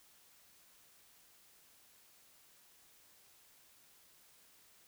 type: silence
effects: white hiss -65 dBFS RMS until 4.87 s